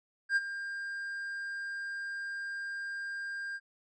triangle tone with ADSR envelope, 1600 Hz, G6, 35 cents sharp, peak -21 dBFS, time 0.29-3.6 s, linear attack 72 ms, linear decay 33 ms, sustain -13 dB, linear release 45 ms, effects resampled to 22050 Hz

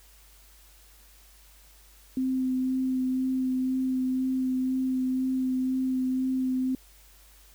sine tone with vibrato, 258.9 Hz, C4, 18 cents flat, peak -24 dBFS, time 2.17-6.75 s, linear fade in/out 2 ms, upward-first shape sine, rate 2 Hz, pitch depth 12 cents each way, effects added 50 Hz sine -55 dBFS peak until 7.54 s + white hiss -57 dBFS RMS until 7.54 s

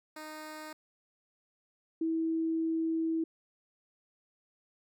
10% pulse / sine tone pair in turn, 308.8 / 324.9 Hz, D#4 / E4, -13 / -25 cents, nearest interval minor second, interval 88 cents, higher second, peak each -34 / -28 dBFS, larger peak second, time 0.16-0.73 / 2.01-3.24 s, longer second, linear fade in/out 5 ms, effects none

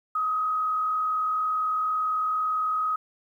sine tone with frequency modulation, 1262 Hz, D#6, 24 cents sharp, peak -23 dBFS, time 0.15-2.96 s, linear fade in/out 5 ms, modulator 42.1 Hz, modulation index 0.42, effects 10-bit

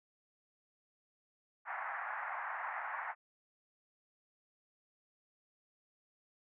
pink band-pass noise, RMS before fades -41 dBFS, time 1.65-3.15 s, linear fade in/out 50 ms, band 740 to 2000 Hz, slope 48 dB/octave, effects none

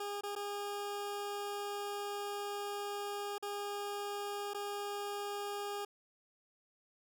20% pulse tone with dropouts, 407.5 Hz, G#4, 33 cents flat, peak -33 dBFS, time 0-5.85 s, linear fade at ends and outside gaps 5 ms, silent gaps 0.21-0.234 / 0.353-0.361 / 3.382-3.425 / 4.536-4.545 s, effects none

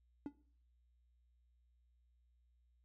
triangle tone with exponential decay, 287.2 Hz, D4, 39 cents flat, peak -35 dBFS, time 0.26-0.34 s, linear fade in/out 1 ms, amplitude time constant 17 ms, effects noise-tail reverb RT60 0.5 s tail -18 dB re dry + added 60 Hz sine -70 dBFS peak until 2.84 s

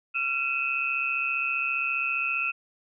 sine tone cluster, 1368 / 2534 / 2669 Hz, F6 / D#7 / E7, -36 / +31 / +21 cents, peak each -33 / -27 / -30 dBFS, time 0.14-2.52 s, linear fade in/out 20 ms, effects none

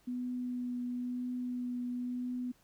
sine tone with vibrato, 247.2 Hz, B3, 2 cents sharp, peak -34 dBFS, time 0.07-2.52 s, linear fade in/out 10 ms, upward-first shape triangle, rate 0.99 Hz, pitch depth 14 cents each way, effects pink hiss -68 dBFS RMS until 2.63 s

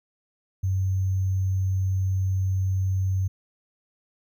sine tone with sample-and-hold, 94.7 Hz, F#2, 41 cents sharp, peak -21 dBFS, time 0.63-3.28 s, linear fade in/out 10 ms, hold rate 6300 Hz, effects none

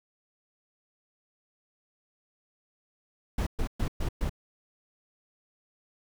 brown noise bursts, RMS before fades -28 dBFS, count 5, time 3.38-4.295 s, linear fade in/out 5 ms, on 87 ms, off 120 ms, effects none

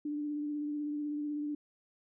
sine tone with vibrato, 295.5 Hz, D4, 11 cents sharp, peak -33 dBFS, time 0.05-1.55 s, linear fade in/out 5 ms, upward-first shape triangle, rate 16 Hz, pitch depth 25 cents each way, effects none

